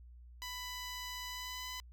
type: tone with pitch glide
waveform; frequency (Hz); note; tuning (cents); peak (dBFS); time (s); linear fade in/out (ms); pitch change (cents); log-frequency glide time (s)
10% pulse; 995 to 1004.8; B5 to B5; +13 to +30; -33; 0.42-1.8; 0; +17; 1.28-1.67
effects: added 60 Hz sine -52 dBFS peak until 1.92 s